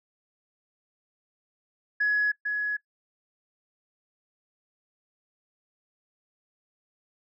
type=tone with echo; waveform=sine; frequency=1684 Hz; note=G#6; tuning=24 cents sharp; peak=-20 dBFS; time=2-2.32 s; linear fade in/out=10 ms; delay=450 ms; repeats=1; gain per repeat=-5 dB; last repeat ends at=2.77 s; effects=noise-tail reverb RT60 0.1 s tail -22 dB re dry + tanh soft clip ceiling -17 dBFS